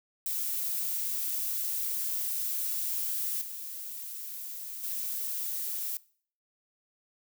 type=noise with level steps; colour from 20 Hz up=violet; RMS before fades=-32 / -40 / -34 dBFS; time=0.26-5.97 s; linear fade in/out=2 ms; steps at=3.41 / 4.83 s; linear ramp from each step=10 ms; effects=noise-tail reverb RT60 0.5 s tail -21 dB re dry